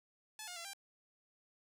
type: tone with pitch steps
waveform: 5% pulse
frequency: 863 / 714 / 679 / 791 Hz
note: A5 / F5 / F5 / G5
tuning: -34 / +38 / -49 / +15 cents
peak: -33 dBFS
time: 0.39-0.734 s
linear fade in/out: 2 ms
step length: 86 ms
effects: none